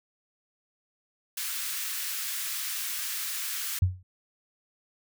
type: high-pass noise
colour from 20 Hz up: white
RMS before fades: -33 dBFS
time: 1.37-3.79 s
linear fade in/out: 5 ms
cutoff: 1300 Hz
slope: 24 dB/octave
type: tone with exponential decay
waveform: sine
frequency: 91.7 Hz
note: F#2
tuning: 15 cents flat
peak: -16 dBFS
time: 3.82-4.03 s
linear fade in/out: 5 ms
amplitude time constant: 45 ms
effects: none